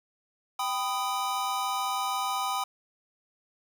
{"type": "chord", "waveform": "square", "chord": "G augmented", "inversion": "none", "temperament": "equal with one note detuned", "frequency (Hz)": [784, 998.1, 1244.5], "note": ["G5", "B5", "D#6"], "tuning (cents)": [0, 18, 0], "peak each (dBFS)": -33, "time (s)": [0.59, 2.64], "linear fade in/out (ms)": 5, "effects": ["10-bit"]}